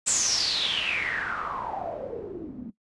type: noise with low-pass filter sweep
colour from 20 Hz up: white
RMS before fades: -29 dBFS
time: 0.06-2.71 s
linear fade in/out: 20 ms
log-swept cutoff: 7900 to 220 Hz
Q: 9.2
effects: noise-tail reverb RT60 0.1 s tail -19 dB re dry + resampled to 24000 Hz